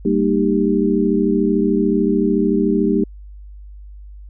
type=tone cluster; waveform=sine; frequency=195.9 / 229.5 / 307.2 / 394.3 Hz; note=G3 / A#3 / D#4 / G4; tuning=-1 / -27 / -22 / +10 cents; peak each=-19 dBFS; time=0.05-3.04 s; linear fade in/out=5 ms; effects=added 50 Hz sine -34 dBFS peak until 4.29 s